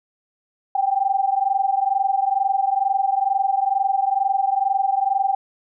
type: tone pair together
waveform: sine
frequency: 772 / 794.2 Hz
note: G5 / G5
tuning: -27 / +22 cents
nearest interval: unison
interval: 49 cents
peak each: -20 dBFS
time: 0.75-5.35 s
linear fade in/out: 5 ms
effects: none